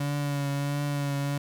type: tone with vibrato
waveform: 35% pulse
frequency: 142.7 Hz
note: D3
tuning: 49 cents flat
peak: -25 dBFS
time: 0-1.38 s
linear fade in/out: 5 ms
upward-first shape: triangle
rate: 1.5 Hz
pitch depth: 30 cents each way
effects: 10-bit